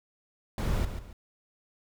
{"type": "noise with echo", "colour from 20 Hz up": "brown", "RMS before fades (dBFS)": -28, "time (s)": [0.58, 0.85], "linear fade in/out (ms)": 2, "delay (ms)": 140, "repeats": 2, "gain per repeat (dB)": -9, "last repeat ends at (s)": 1.13, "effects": []}